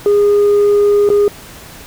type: tone with dropouts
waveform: sine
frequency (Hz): 410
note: G#4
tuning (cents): -22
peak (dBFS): -5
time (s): 0.06-1.28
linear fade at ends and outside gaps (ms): 1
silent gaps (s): 1.09-1.101
effects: tanh soft clip ceiling -6 dBFS + pink hiss -35 dBFS RMS until 1.86 s